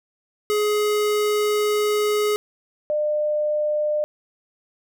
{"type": "tone pair in turn", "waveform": ["square", "sine"], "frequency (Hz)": [419.8, 601.2], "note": ["G#4", "D5"], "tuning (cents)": [19, 40], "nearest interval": "tritone", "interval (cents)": 621, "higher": "second", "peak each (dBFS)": -19, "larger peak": "neither", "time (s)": [[0.5, 2.36], [2.9, 4.04]], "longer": "first", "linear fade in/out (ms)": 0, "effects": []}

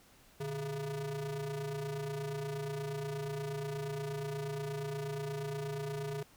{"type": "ring-modulated tone", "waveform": "square", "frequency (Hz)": 134.4, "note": "C3", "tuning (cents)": 47, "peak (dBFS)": -34, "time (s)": [0.4, 6.23], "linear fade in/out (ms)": 5, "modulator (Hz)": 283, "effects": ["pink hiss -62 dBFS RMS until 6.36 s"]}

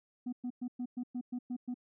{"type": "tone bursts", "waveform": "sine", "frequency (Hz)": 246.9, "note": "B3", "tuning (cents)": 0, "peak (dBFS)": -32, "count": 9, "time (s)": [0.26, 1.743], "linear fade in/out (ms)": 10, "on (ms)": 67, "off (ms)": 110, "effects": ["tanh soft clip ceiling -33 dBFS"]}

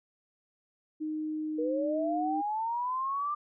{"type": "tone with pitch glide", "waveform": "sine", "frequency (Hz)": [309.2, 307.1], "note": ["D#4", "D#4"], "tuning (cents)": [-11, -23], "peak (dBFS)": -31, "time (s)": [1, 2.42], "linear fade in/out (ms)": 20, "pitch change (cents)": -12, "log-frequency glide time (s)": [1.44, 1.89]}
{"type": "linear sweep", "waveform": "sine", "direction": "up", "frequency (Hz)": [466.7, 1194], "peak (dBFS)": -29, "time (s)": [1.58, 3.35], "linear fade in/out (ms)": 10}
{"effects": []}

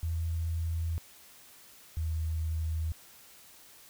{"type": "tone pair in turn", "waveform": "sine", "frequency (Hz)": [82.5, 80.01], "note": ["E2", "D#2"], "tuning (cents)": [2, 49], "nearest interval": "minor second", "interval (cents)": 53, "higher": "first", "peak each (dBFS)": [-29, -29], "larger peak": "neither", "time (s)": [[0.03, 0.98], [1.97, 2.92]], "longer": "neither", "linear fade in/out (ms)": 0, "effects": ["white hiss -55 dBFS RMS until 3.89 s"]}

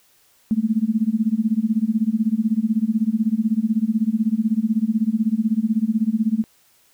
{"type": "tone with tremolo", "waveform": "sine", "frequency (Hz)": 220, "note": "A3", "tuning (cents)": 0, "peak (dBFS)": -13, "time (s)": [0.51, 6.44], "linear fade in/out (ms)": 0, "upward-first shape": "sine", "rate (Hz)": 16, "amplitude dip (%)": 95, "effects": ["white hiss -58 dBFS RMS until 6.93 s"]}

